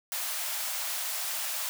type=high-pass noise; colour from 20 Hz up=white; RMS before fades=-33 dBFS; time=0.12-1.69 s; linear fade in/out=0 ms; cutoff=570 Hz; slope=96 dB/octave; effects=none